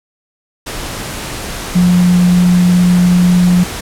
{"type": "tone in noise", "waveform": "sine", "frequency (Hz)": 178.3, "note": "F3", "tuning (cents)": 36, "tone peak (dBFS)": -6, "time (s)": [1.75, 3.64], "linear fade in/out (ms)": 10, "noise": "pink", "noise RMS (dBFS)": -23, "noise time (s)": [0.66, 3.81], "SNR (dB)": 14, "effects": ["low-pass 12000 Hz 12 dB/octave"]}